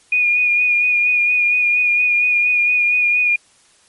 sine tone with vibrato, 2448 Hz, D#7, 29 cents flat, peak -12 dBFS, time 0.12-3.36 s, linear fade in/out 5 ms, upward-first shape sine, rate 4.3 Hz, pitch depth 26 cents each way, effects white hiss -53 dBFS RMS until 3.88 s + MP3 48 kbps

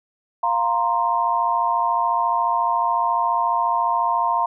sine chord, F suspended fourth, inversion none, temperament equal, 698.5 / 932.3 / 1046.5 Hz, F5 / Bb5 / C6, 0 / 0 / 0 cents, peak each -24 / -20 / -22 dBFS, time 0.43-4.46 s, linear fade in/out 5 ms, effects none

